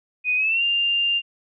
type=tone with pitch glide; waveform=sine; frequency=2490 to 2795 Hz; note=D#7 to F7; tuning=+1 to +1 cents; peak=-18 dBFS; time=0.24-1.22 s; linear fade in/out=50 ms; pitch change=+200 cents; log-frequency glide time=0.36-0.63 s; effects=none